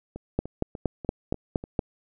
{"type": "two click trains", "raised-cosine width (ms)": 2, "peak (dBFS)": [-10, -23], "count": [7, 6], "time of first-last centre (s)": [[0.39, 1.792], [0.16, 1.639]], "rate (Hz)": [4.28, 3.38], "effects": []}